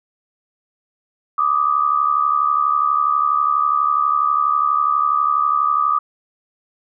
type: tone pair together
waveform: sine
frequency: 1173.8 / 1246 Hz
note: D6 / D#6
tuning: -1 / +2 cents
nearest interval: minor second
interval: 103 cents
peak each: -17 dBFS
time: 1.38-5.99 s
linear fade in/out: 5 ms
effects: none